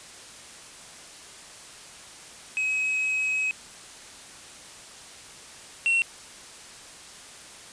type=tone pair in turn; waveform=triangle; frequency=2549 / 2722 Hz; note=D#7 / F7; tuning=+41 / -45 cents; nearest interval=minor second; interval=114 cents; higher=second; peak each=-22 / -18 dBFS; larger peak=second; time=2.57-3.51 / 5.86-6.02 s; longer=first; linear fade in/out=0 ms; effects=white hiss -45 dBFS RMS until 7.72 s + resampled to 22050 Hz